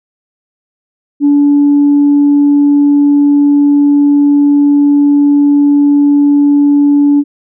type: tone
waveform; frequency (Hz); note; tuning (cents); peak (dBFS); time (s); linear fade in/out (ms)
sine; 287.6; D4; -36; -3; 1.2-7.24; 50
effects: tanh soft clip ceiling -1 dBFS